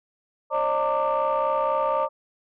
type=tone cluster; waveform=sine; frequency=542 / 606 / 910 / 1178 Hz; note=C#5 / D#5 / A#5 / D6; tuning=-39 / -46 / -42 / +5 cents; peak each=-25 dBFS; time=0.5-2.09 s; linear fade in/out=50 ms; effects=tanh soft clip ceiling -15 dBFS